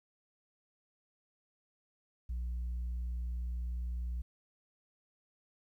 sine tone, 60.2 Hz, B1, 44 cents flat, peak -32 dBFS, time 2.29-4.22 s, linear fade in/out 10 ms, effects tanh soft clip ceiling -33 dBFS + 12-bit

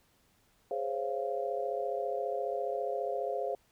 sine chord, Db major seventh, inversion second, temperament just, 415.8 / 519.7 / 554.4 / 693 Hz, Ab4 / C5 / Db5 / F5, +2 / -12 / 0 / -14 cents, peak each -37 / -36 / -38 / -36 dBFS, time 0.71-3.55 s, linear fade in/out 2 ms, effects pink hiss -69 dBFS RMS until 3.71 s

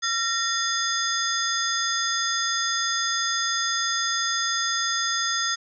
sine tone cluster, 1363 / 1850 / 3480 / 4977 / 6440 Hz, F6 / A#6 / A7 / D#8 / G8, -43 / -14 / -20 / 0 / +46 cents, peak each -29 dBFS, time 0.02-5.56 s, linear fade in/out 20 ms, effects none

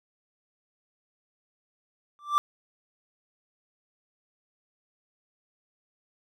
triangle tone with exponential growth, 1174.7 Hz, D6, in tune, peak -14 dBFS, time 2.19-2.38 s, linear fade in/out 0 ms, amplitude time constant 41 ms, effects none

